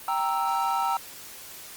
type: chord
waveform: triangle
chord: E diminished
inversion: first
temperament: equal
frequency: 784 / 932.3 / 1318.5 Hz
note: G5 / Bb5 / E6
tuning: 0 / 0 / 0 cents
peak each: -26 / -25 / -27 dBFS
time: 0.08-0.97 s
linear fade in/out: 2 ms
effects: white hiss -43 dBFS RMS until 1.76 s + Opus 32 kbps